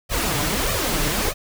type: noise with flanger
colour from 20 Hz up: pink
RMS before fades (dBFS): -22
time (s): 0.09-1.34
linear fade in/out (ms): 50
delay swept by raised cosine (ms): 1.6 to 6.9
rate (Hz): 1.6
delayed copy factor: +0.85
effects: none